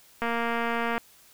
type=click train; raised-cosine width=0.5 ms; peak=-14 dBFS; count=178; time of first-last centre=0.22-0.98 s; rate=233 Hz; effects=white hiss -56 dBFS RMS until 1.33 s